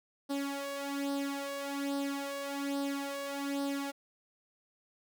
sawtooth tone with flanger, 279.7 Hz, C#4, 16 cents sharp, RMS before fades -36 dBFS, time 0.29-3.92 s, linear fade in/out 20 ms, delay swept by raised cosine 0.21 to 1.81 ms, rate 1.2 Hz, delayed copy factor +0.7, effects none

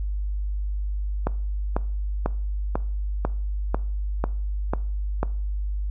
click train, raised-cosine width 1 ms, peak -9 dBFS, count 9, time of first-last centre 1.27-5.23 s, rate 2.02 Hz, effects noise-tail reverb RT60 0.5 s tail -20 dB re dry + added 50 Hz sine -24 dBFS peak until 5.9 s

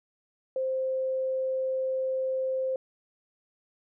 sine tone, 523.3 Hz, C5, in tune, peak -26 dBFS, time 0.56-2.76 s, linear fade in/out 2 ms, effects none

